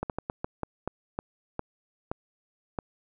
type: slowing click train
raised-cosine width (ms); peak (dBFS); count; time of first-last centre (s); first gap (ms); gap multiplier
1; -16; 11; 0.03-2.788; 68; 1.29
effects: none